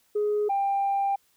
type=tone pair in turn; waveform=sine; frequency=417.8 / 792.8 Hz; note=G#4 / G5; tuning=+10 / +19 cents; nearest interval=major seventh; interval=1109 cents; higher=second; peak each=-21 dBFS; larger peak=neither; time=0.15-0.49 / 0.49-1.16 s; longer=second; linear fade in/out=10 ms; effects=tanh soft clip ceiling -19 dBFS + white hiss -66 dBFS RMS until 1.36 s